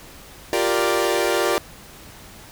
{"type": "chord", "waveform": "sawtooth", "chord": "G minor seventh", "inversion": "third", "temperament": "equal", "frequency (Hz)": [349.2, 392, 466.2, 587.3], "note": ["F4", "G4", "Bb4", "D5"], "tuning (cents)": [0, 0, 0, 0], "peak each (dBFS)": -20, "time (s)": [0.53, 1.58], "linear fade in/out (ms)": 0, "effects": ["pink hiss -43 dBFS RMS until 2.51 s"]}